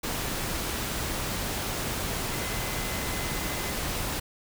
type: tone in noise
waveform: sine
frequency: 2043 Hz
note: C7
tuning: 42 cents flat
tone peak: -41 dBFS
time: 2.31-3.72 s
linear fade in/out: 10 ms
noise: pink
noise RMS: -31 dBFS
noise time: 0.03-4.2 s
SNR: -13 dB
effects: none